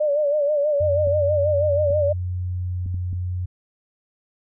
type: tone with vibrato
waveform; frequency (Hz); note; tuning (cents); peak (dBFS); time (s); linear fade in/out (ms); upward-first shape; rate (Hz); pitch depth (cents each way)
sine; 587.3; D5; 0; -17; 0-2.13; 10; sine; 6.2; 71
type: tone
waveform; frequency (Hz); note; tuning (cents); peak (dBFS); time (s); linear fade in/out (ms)
sine; 90.1; F#2; -45; -23; 0.8-3.46; 10
type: clicks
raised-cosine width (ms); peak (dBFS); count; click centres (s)
5; -23; 5; 1.072 / 1.905 / 2.862 / 2.944 / 3.13
effects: none